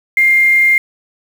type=tone with quantisation; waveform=sine; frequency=2111 Hz; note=C7; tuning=15 cents sharp; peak=-7 dBFS; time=0.17-0.78 s; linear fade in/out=2 ms; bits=5; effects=none